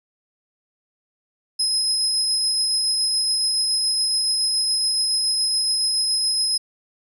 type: tone with tremolo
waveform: 35% pulse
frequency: 5110 Hz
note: D#8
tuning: 45 cents sharp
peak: -15 dBFS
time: 1.59-6.58 s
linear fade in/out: 10 ms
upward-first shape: triangle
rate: 7.1 Hz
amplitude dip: 25%
effects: none

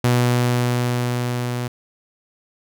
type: tone with level ramp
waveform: sawtooth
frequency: 122.4 Hz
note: B2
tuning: 15 cents flat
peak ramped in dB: -10 to -19 dBFS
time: 0.04-1.68 s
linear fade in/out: 5 ms
effects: none

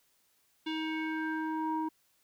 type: tone with low-pass filter sweep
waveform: square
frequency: 315.9 Hz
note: D#4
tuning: 26 cents sharp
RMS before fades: -34 dBFS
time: 0.66-1.89 s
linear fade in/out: 10 ms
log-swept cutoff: 3300 to 800 Hz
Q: 3.6
effects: white hiss -71 dBFS RMS until 2.23 s

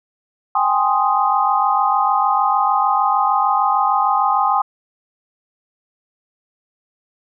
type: chord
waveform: sine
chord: Ab major seventh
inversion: third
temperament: equal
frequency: 784 / 830.6 / 1046.5 / 1244.5 Hz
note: G5 / Ab5 / C6 / Eb6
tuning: 0 / 0 / 0 / 0 cents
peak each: -19 dBFS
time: 0.55-4.62 s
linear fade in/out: 5 ms
effects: none

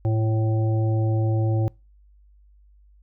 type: harmonic tone with a mistuned harmonic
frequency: 109.8 Hz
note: A2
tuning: 3 cents flat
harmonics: 1 / 3 / 5 / 7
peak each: -19 / -29 / -33 / -36 dBFS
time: 0.05-1.68 s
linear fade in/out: 0 ms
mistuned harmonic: 3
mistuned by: +40 cents
effects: noise-tail reverb RT60 0.3 s tail -26 dB re dry + added 50 Hz sine -51 dBFS peak until 3.02 s

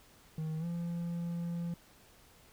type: tone with pitch glide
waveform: triangle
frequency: 157.7 to 170.98 Hz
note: D#3 to F3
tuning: +24 to -36 cents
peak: -32 dBFS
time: 0.38-1.74 s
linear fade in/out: 2 ms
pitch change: +140 cents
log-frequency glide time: 0.59-0.65 s
effects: pink hiss -61 dBFS RMS until 2.52 s

